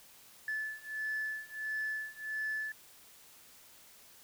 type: beating tone pair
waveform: sine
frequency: 1736 / 1737.5 Hz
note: A6 / A6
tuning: -24 / -22 cents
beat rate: 1.5 Hz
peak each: -38 / -37 dBFS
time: 0.48-2.72 s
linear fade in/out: 2 ms
effects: tanh soft clip ceiling -29 dBFS + white hiss -58 dBFS RMS until 4.23 s